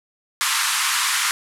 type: band-pass noise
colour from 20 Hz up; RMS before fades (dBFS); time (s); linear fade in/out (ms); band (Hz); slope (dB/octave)
pink; -21; 0.41-1.31; 0; 1000 to 12000; 48
effects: none